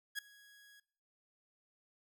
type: tone with ADSR envelope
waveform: sawtooth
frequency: 1661.2 Hz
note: G#6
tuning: in tune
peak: -31 dBFS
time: 0.15-0.8 s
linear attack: 36 ms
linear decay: 4 ms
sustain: -24 dB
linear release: 6 ms
effects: noise-tail reverb RT60 0.7 s tail -23 dB re dry